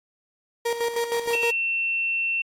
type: tone with tremolo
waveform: 35% pulse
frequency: 468.8 Hz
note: A#4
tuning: 10 cents sharp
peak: -20 dBFS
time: 0.65-1.51 s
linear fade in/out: 10 ms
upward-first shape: square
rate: 6.4 Hz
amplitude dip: 60%
type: tone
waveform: sine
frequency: 2700 Hz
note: E7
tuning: 41 cents sharp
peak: -22 dBFS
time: 1.33-2.42 s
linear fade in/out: 5 ms
effects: AAC 48 kbps